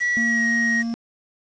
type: tone with pitch glide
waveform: triangle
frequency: 1942 to 1882.4 Hz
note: B6 to A#6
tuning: -30 to +16 cents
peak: -17 dBFS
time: 0-0.83 s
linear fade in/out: 20 ms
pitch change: -54 cents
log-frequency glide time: 0.15-0.47 s
type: tone with vibrato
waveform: triangle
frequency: 230 Hz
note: A#3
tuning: 23 cents flat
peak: -21 dBFS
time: 0.17-0.94 s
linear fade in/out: 0 ms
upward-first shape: triangle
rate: 3.1 Hz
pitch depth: 13 cents each way
effects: resampled to 16000 Hz + 7-bit